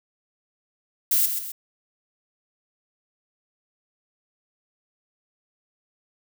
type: noise with echo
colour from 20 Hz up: violet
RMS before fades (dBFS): -20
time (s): 1.11-1.26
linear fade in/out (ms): 5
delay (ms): 130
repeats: 2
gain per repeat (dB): -7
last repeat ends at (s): 1.52
effects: none